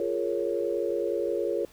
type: chord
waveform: sine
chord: Bb minor seventh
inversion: second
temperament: equal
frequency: 349.2 / 415.3 / 466.2 / 554.4 Hz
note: F4 / Ab4 / Bb4 / Db5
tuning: 0 / 0 / 0 / 0 cents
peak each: -31 dBFS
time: 0-1.65 s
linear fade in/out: 2 ms
effects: pink hiss -56 dBFS RMS until 1.72 s